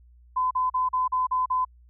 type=tone bursts; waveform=sine; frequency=1016 Hz; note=B5; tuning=49 cents sharp; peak=-21 dBFS; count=7; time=0.36-1.65 s; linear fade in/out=10 ms; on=150 ms; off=40 ms; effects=added 60 Hz sine -51 dBFS peak until 1.89 s